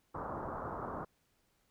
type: low-pass noise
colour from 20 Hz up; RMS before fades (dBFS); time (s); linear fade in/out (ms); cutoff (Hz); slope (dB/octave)
white; -41; 0.14-1.05; 10; 1300; 48
effects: pink hiss -75 dBFS RMS until 1.7 s